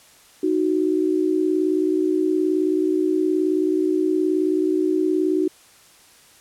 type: tone pair together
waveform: sine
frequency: 311.1 / 370 Hz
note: D#4 / F#4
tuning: 0 / 0 cents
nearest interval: minor third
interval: 300 cents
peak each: -20 dBFS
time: 0.43-5.48 s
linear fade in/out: 5 ms
effects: white hiss -51 dBFS RMS until 6.4 s + low-pass 11000 Hz 12 dB/octave